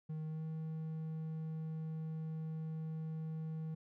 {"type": "tone with pitch glide", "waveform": "triangle", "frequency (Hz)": [156.4, 158.86], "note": ["D#3", "D#3"], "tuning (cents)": [9, 36], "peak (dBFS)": -37, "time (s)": [0.09, 3.75], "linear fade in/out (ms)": 10, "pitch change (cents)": 27, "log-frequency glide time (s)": [0.26, 0.44], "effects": []}